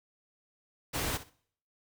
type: noise with echo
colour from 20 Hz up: pink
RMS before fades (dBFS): -33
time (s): 0.93-1.18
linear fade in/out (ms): 20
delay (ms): 63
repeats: 2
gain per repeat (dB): -14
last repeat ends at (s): 1.306
effects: noise-tail reverb RT60 0.6 s tail -23 dB re dry